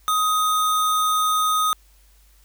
sine tone with sample-and-hold, 1255 Hz, D#6, 15 cents sharp, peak -17 dBFS, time 0.08-1.73 s, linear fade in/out 0 ms, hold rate 4900 Hz, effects added 50 Hz sine -52 dBFS peak until 2.44 s + white hiss -59 dBFS RMS until 2.44 s

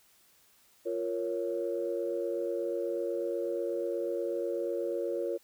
sine chord, Bb minor, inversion second, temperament equal, 349.2 / 466.2 / 554.4 Hz, F4 / Bb4 / Db5, 0 / 0 / 0 cents, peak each -34 dBFS, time 0.85-5.38 s, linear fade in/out 20 ms, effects tanh soft clip ceiling -20 dBFS + white hiss -64 dBFS RMS until 5.43 s

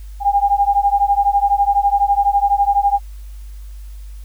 sine beating tone pair, 800 / 812 Hz, G5 / G#5, +35 / -39 cents, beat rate 12 Hz, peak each -15 dBFS, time 0.2-3 s, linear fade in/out 50 ms, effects added 50 Hz sine -30 dBFS peak until 4.24 s + white hiss -52 dBFS RMS until 4.24 s

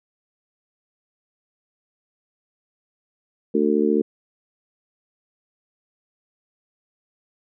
harmonic tone, 74.4 Hz, D2, 23 cents sharp, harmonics 3 / 4 / 5 / 6, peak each -22 / -22 / -22 / -22 dBFS, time 3.54-4.02 s, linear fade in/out 10 ms, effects none

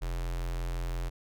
square tone with notch filter, 42.91 Hz, F1, 30 cents flat, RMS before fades -33 dBFS, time 0.01-1.1 s, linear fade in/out 20 ms, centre 230 Hz, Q 1.7, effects none

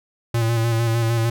square tone with vibrato, 115.3 Hz, A#2, 19 cents flat, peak -18 dBFS, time 0.34-1.3 s, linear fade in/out 5 ms, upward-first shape square, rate 6.6 Hz, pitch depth 28 cents each way, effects none

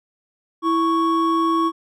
triangle tone pair together, 329.6 / 1108.7 Hz, E4 / C#6, 0 / 0 cents, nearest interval octave + major sixth, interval 2100 cents, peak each -17 / -17 dBFS, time 0.62-1.72 s, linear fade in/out 50 ms, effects none

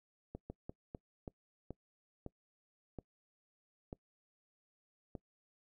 slowing click train, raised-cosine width 2 ms, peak -30 dBFS, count 10, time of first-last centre 0.35-5.152 s, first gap 150 ms, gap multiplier 1.3, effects noise-tail reverb RT60 0.1 s tail -23 dB re dry

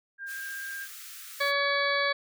sine tone with vibrato, 1600 Hz, G6, 35 cents sharp, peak -35 dBFS, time 0.18-0.88 s, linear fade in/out 50 ms, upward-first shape square, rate 16 Hz, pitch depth 9 cents each way
white high-pass noise, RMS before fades -44 dBFS, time 0.26-1.53 s, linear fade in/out 50 ms, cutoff 1200 Hz, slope 96 dB/octave
harmonic tone, 565 Hz, C#5, 33 cents sharp, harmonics 1 / 2 / 3 / 4 / 6 / 7 / 8, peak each -30 / -31 / -29 / -31 / -37 / -37 / -36 dBFS, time 1.4-2.13 s, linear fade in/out 10 ms
effects none

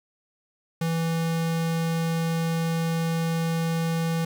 square tone, 164.81 Hz, E3, in tune, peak -24 dBFS, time 0.81-4.25 s, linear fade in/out 5 ms, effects 9-bit

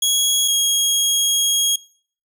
20% pulse tone pair in turn, 3322 / 3284 Hz, G#7 / G#7, 0 / -20 cents, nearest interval unison, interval 20 cents, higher first, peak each -10 dBFS, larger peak neither, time 0.02-0.48 / 0.48-1.76 s, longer second, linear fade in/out 5 ms, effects noise-tail reverb RT60 0.5 s tail -23 dB re dry

